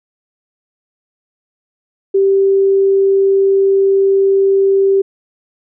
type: tone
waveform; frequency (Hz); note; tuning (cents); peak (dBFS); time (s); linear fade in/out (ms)
sine; 390.6; G4; -6; -8; 2.14-5.02; 10
effects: none